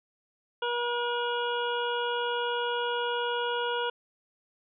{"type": "harmonic tone", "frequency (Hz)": 479.9, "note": "B4", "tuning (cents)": -50, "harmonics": [1, 2, 3, 5, 6, 7], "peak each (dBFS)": [-31, -32, -34, -48, -37, -40], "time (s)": [0.62, 3.9], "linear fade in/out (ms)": 5, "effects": []}